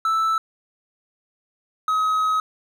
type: tone pair in turn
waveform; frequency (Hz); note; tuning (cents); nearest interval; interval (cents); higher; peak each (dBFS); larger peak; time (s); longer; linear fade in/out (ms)
triangle; 1318 / 1271.2; E6 / D#6; -1 / +37; minor second; 62; first; -16; neither; 0.05-0.38 / 1.88-2.4; second; 2
effects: none